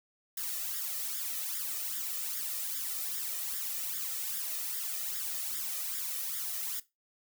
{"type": "noise with flanger", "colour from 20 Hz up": "blue", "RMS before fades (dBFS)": -36, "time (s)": [0.37, 6.8], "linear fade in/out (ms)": 5, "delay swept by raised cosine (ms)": [0.57, 1.67], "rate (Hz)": 2.5, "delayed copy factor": 0.75, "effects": ["noise-tail reverb RT60 0.2 s tail -17 dB re dry"]}